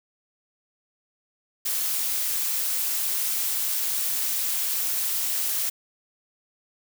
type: noise with amplitude modulation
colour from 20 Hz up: blue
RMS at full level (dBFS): -24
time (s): 1.65-5.7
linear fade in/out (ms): 10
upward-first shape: sine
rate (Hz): 239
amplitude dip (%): 45
effects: none